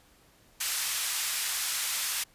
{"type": "band-pass noise", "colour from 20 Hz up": "white", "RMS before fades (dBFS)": -31, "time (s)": [0.6, 2.24], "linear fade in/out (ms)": 10, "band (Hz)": [1300, 12000], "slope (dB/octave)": 12, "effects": ["pink hiss -61 dBFS RMS until 2.34 s", "resampled to 32000 Hz"]}